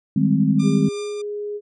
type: chord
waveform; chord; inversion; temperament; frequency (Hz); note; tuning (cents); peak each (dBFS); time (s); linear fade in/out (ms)
sine; Ab major seventh; second; equal; 155.56 / 196 / 207.7 / 261.6; Eb3 / G3 / Ab3 / C4; 0 / 0 / 0 / 0; -20; 0.16-0.89; 5
type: tone with tremolo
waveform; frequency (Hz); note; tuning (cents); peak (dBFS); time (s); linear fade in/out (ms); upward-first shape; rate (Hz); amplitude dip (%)
10% pulse; 1196; D6; +31; -25; 0.59-1.22; 10; triangle; 3.1; 60
type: tone with pitch glide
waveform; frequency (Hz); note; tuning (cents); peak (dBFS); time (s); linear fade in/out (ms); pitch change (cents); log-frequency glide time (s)
sine; 403.5 to 414.4; G#4 to G#4; -50 to -4; -25; 0.62-1.61; 50; +46; 0.87-1.02
effects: resampled to 24000 Hz